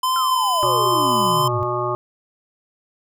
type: tone with vibrato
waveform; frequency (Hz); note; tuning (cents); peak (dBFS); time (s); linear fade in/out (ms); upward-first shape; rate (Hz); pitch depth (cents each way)
square; 1024; C6; -38; -18; 0.03-1.48; 5; sine; 1.5; 18
type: exponential sweep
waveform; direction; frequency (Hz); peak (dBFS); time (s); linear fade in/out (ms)
sine; down; 1396.9 to 98; -24; 0.16-1.63; 0
type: harmonic tone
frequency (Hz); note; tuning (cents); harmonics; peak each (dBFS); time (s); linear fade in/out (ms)
121.8; B2; -24; 1 / 3 / 5 / 7 / 9 / 10; -29 / -25 / -27 / -29 / -26 / -27; 0.63-1.95; 0
effects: none